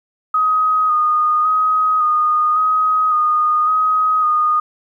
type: tone with vibrato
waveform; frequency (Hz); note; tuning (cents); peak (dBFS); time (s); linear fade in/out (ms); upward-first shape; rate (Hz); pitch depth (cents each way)
sine; 1244.5; D#6; 0; -12; 0.34-4.6; 5; square; 0.9; 21
effects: 9-bit